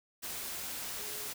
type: tone in noise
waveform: sine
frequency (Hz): 420.2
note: G#4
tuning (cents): +20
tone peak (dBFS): -51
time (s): 0.97-1.29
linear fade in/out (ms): 20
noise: white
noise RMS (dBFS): -40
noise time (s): 0.22-1.34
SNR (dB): -14
effects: none